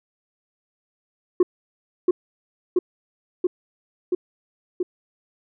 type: tone with echo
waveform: sine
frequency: 360.3 Hz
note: F#4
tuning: 46 cents flat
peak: -9 dBFS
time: 1.4-1.43 s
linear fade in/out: 5 ms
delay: 680 ms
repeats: 5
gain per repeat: -2 dB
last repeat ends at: 4.83 s
effects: tanh soft clip ceiling -11 dBFS